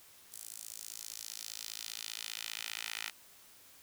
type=tone with high-pass filter sweep; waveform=10% pulse; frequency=55.1 Hz; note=A1; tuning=3 cents sharp; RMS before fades=-44 dBFS; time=0.32-3.1 s; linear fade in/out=5 ms; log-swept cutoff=8700 to 2200 Hz; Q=1.3; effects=white hiss -59 dBFS RMS until 3.82 s